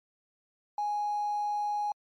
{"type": "tone with hard clipping", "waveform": "triangle", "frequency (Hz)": 830.6, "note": "G#5", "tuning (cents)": 0, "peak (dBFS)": -28, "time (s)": [0.78, 1.92], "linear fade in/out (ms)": 2, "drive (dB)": 3, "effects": ["MP3 64 kbps"]}